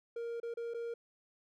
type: tone with dropouts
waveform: triangle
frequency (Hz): 467.3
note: A#4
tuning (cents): +4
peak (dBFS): -35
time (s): 0.16-0.94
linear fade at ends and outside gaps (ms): 5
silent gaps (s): 0.401-0.43 / 0.54-0.571 / 0.738-0.744
effects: none